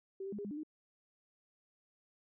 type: tone with pitch steps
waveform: sine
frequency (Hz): 386.1 / 392.1 / 206.6 / 406.9 / 203.9 / 294.7 / 308.8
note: G4 / G4 / G#3 / G#4 / G#3 / D4 / D#4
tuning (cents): -26 / 0 / -9 / -35 / -32 / +6 / -13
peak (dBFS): -39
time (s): 0.2-0.634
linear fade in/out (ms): 5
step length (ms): 62
effects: none